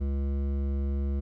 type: tone with hard clipping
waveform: sine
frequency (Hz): 69.3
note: C#2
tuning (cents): 0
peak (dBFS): -28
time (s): 0-1.21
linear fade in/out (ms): 20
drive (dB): 12
effects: none